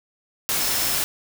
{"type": "tone in noise", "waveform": "sine", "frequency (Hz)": 5274, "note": "E8", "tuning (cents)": 0, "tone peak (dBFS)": -31, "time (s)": [0.6, 0.96], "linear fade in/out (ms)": 0, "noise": "white", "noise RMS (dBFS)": -23, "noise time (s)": [0.49, 1.04], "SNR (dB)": -11, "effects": []}